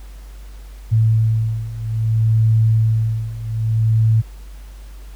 sine beating tone pair, 110.9 / 111.51 Hz, A2 / A2, +14 / +24 cents, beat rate 0.61 Hz, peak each -18 / -15 dBFS, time 0.91-4.22 s, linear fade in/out 20 ms, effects added 49 Hz sine -33 dBFS peak until 5.15 s + pink hiss -49 dBFS RMS until 5.15 s

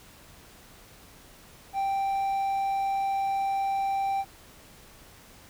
triangle tone, 784 Hz, G5, in tune, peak -23 dBFS, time 1.73-4.25 s, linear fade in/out 50 ms, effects pink hiss -52 dBFS RMS until 5.49 s

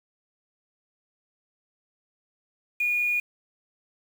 sine tone with quantisation, 2442 Hz, D#7, 33 cents flat, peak -22 dBFS, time 2.8-3.2 s, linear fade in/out 5 ms, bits 7, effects none

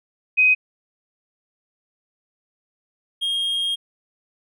sine / triangle tone pair in turn, 2513 / 3241 Hz, D#7 / G#7, +17 / -43 cents, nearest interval major third, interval 440 cents, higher second, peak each -12 / -19 dBFS, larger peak first, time 0.37-0.55 / 3.21-3.76 s, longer second, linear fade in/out 20 ms, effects none

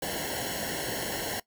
pink noise with comb filter, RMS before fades -33 dBFS, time 0.02-1.4 s, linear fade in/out 5 ms, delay 0.82 ms, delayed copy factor -0.95, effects noise-tail reverb RT60 0.1 s tail -19 dB re dry

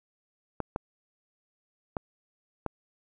clicks, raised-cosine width 1 ms, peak -16 dBFS, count 4, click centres 0.603 / 0.761 / 1.968 / 2.663 s, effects none

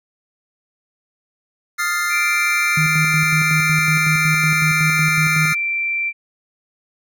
square chord, F dominant seventh, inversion third, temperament equal, 1244.5 / 1396.9 / 1760 / 2093 Hz, Eb6 / F6 / A6 / C7, 0 / 0 / 0 / 0 cents, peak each -27 / -23 / -27 / -23 dBFS, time 1.78-5.55 s, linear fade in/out 20 ms
sine tone, 2349 Hz, D7, in tune, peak -18 dBFS, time 2.09-6.13 s, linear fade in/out 50 ms
sine tone with tremolo, 155.56 Hz, D#3, in tune, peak -16 dBFS, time 2.77-5.53 s, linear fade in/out 5 ms, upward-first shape square, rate 5.4 Hz, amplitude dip 50%
effects none

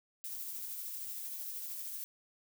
violet noise with tremolo, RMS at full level -41 dBFS, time 0.24-2.04 s, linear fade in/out 0 ms, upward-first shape sine, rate 13 Hz, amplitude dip 25%, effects none

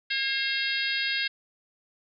harmonic tone with a mistuned harmonic, 541 Hz, C#5, 42 cents flat, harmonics 3 / 4 / 5 / 6 / 7 / 8 / 9, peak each -31 / -32 / -33 / -34 / -34 / -35 / -36 dBFS, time 0.1-1.28 s, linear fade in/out 10 ms, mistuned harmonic 4, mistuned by -32 cents, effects none

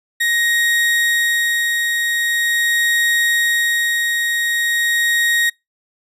35% pulse tone with tremolo, 1877 Hz, A#6, 11 cents sharp, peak -12 dBFS, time 0.2-5.5 s, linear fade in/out 10 ms, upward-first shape sine, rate 0.43 Hz, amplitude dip 30%, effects noise-tail reverb RT60 0.2 s tail -26 dB re dry + resampled to 32000 Hz

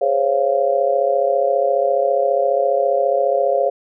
sine chord, Db major seventh, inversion second, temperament just, 415.8 / 519.7 / 554.4 / 693 Hz, Ab4 / C5 / Db5 / F5, +2 / -12 / 0 / -14 cents, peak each -23 / -21 / -17 / -20 dBFS, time 0.01-3.7 s, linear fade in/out 10 ms, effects none

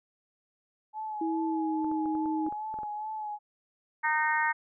sine tone with vibrato, 853 Hz, G#5, 46 cents sharp, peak -33 dBFS, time 0.93-3.39 s, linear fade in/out 50 ms, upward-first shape sine, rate 2.4 Hz, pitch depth 36 cents each way
sine tone with pitch glide, 325.4 to 314 Hz, E4 to D#4, -22 to +16 cents, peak -28 dBFS, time 1.21-2.49 s, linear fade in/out 5 ms, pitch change -62 cents, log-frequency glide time 1.42-1.8 s
clicks, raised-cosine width 1 ms, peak -31 dBFS, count 10, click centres 1.845 / 1.915 / 2.058 / 2.152 / 2.258 / 2.465 / 2.525 / 2.741 / 2.788 / 2.833 s
harmonic tone, 307.4 Hz, D#4, 21 cents flat, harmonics 3 / 4 / 5 / 6 / 7, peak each -28 / -36 / -32 / -29 / -36 dBFS, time 4.03-4.53 s, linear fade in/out 20 ms
effects none

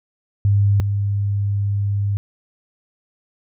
sine tone pair in turn, 100.9 / 100.9 Hz, G#2 / G#2, -49 / -49 cents, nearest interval unison, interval 0 cents, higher neither, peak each -12 / -17 dBFS, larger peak first, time 0.45-0.8 / 0.8-2.17 s, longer second, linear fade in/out 0 ms, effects none

